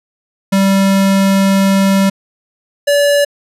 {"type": "tone pair in turn", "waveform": "square", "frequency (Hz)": [194.8, 574.7], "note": ["G3", "D5"], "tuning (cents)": [-11, -38], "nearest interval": "octave + perfect fifth", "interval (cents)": 1873, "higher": "second", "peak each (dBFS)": -9, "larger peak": "neither", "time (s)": [[0.52, 2.1], [2.87, 3.25]], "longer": "first", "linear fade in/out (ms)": 10, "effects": ["resampled to 32000 Hz"]}